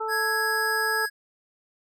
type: harmonic tone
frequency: 440 Hz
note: A4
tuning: in tune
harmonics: 1 / 2 / 3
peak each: -31 / -31 / -31 dBFS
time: 0-1.06 s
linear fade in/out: 10 ms
type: tone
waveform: square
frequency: 1661.2 Hz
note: G#6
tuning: in tune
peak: -25 dBFS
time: 0.08-1.1 s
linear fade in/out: 50 ms
effects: none